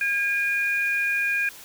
sine tone pair together, 1622.1 / 2435 Hz, G#6 / D#7, -41 / -38 cents, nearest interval perfect fifth, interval 703 cents, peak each -24 dBFS, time 0.01-1.49 s, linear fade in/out 2 ms, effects white hiss -44 dBFS RMS until 1.64 s

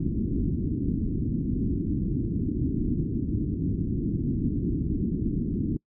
white low-pass noise, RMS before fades -27 dBFS, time 0-5.77 s, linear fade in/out 5 ms, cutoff 320 Hz, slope 48 dB/octave, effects noise-tail reverb RT60 0.1 s tail -25 dB re dry

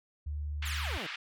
sine tone, 74 Hz, D2, 14 cents sharp, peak -33 dBFS, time 0.26-0.98 s, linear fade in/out 10 ms
white band-pass noise, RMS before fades -40 dBFS, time 0.62-1.16 s, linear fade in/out 5 ms, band 1200 to 3400 Hz, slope 24 dB/octave
15% pulse exponential sweep, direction down, 4176 to 139 Hz, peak -33 dBFS, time 0.65-1.07 s, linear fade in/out 10 ms
effects none

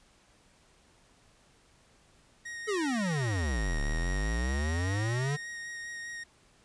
45% pulse tone with vibrato, 1871 Hz, A#6, 6 cents sharp, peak -38 dBFS, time 2.45-6.24 s, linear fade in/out 10 ms, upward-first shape sine, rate 5 Hz, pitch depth 13 cents each way
square exponential two-way sweep, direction down then up, 445.6 to 34.65 to 149.4 Hz, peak -29 dBFS, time 2.67-5.37 s, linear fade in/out 20 ms, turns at 3.81 s
effects pink hiss -63 dBFS RMS until 6.64 s + resampled to 22050 Hz

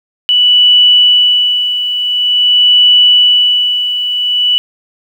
sine tone with tremolo, 2960 Hz, F#7, in tune, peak -3 dBFS, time 0.29-4.58 s, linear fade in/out 0 ms, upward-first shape sine, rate 0.47 Hz, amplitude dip 65%, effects 7-bit

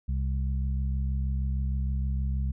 harmonic tone, 66.4 Hz, C2, 26 cents sharp, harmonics 1 / 2 / 3, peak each -26 / -34 / -39 dBFS, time 0.08-2.52 s, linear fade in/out 10 ms, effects none

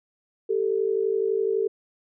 sine tone pair together, 392 / 443.9 Hz, G4 / A4, 0 / +15 cents, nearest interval major second, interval 215 cents, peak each -24 dBFS, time 0.49-1.68 s, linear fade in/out 10 ms, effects none

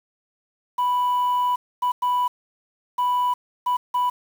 sine tone bursts at uneven times, 987.8 Hz, B5, in tune, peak -16 dBFS, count 6, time 0.78-1.56 / 1.82-1.92 / 2.02-2.28 / 2.98-3.34 / 3.66-3.77 / 3.94-4.1 s, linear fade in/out 10 ms, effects tanh soft clip ceiling -17 dBFS + 7-bit

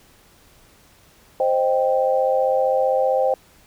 sine chord, C minor, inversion none, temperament equal with one note detuned, 523.3 / 618.7 / 784 Hz, C5 / Eb5 / G5, 0 / -10 / 0 cents, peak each -18 / -23 / -22 dBFS, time 1.4-3.34 s, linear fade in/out 2 ms, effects pink hiss -53 dBFS RMS until 3.66 s

